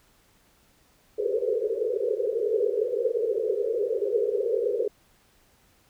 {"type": "band-pass noise", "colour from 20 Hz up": "pink", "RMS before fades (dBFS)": -26, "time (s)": [1.18, 4.88], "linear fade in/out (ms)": 5, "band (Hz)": [400, 510], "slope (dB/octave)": 96, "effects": ["pink hiss -62 dBFS RMS until 5.89 s"]}